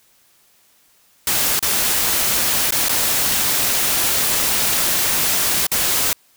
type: noise with dropouts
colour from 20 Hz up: white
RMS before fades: -18 dBFS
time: 1.27-6.13 s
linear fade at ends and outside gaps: 2 ms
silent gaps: 1.593-1.626 / 2.708-2.722 / 2.885-2.893 / 5.668-5.716 s
effects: white hiss -56 dBFS RMS until 6.36 s